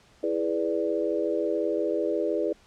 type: chord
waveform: sine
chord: E dominant seventh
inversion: none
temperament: equal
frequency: 329.6 / 415.3 / 493.9 / 587.3 Hz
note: E4 / G#4 / B4 / D5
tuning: 0 / 0 / 0 / 0 cents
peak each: -29 / -29 / -30 / -30 dBFS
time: 0.23-2.53 s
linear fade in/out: 5 ms
effects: pink hiss -58 dBFS RMS until 2.66 s + low-pass 7000 Hz 12 dB/octave